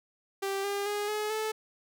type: tone with pitch steps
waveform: sawtooth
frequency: 392 / 402.3 / 412.9 / 423.8 / 435 Hz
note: G4 / G4 / G#4 / G#4 / A4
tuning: 0 / +45 / -10 / +35 / -20 cents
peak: -26 dBFS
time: 0.42-1.52 s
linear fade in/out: 10 ms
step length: 220 ms
effects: none